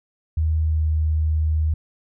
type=tone with pitch glide; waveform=sine; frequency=78.9 to 77.99 Hz; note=D#2 to D#2; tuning=+25 to +5 cents; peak=-17 dBFS; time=0.37-1.74 s; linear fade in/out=5 ms; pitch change=-20 cents; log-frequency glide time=0.58-0.85 s; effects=none